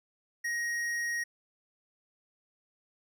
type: tone with tanh clipping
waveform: triangle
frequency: 1881 Hz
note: A#6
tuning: 15 cents sharp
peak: -32 dBFS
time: 0.44-1.24 s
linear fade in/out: 10 ms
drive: 17 dB
effects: none